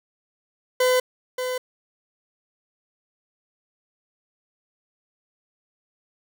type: tone with echo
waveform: 40% pulse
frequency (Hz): 506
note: B4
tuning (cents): +42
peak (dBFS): -16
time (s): 0.8-1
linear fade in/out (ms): 5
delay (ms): 580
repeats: 1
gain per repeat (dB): -8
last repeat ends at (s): 1.58
effects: none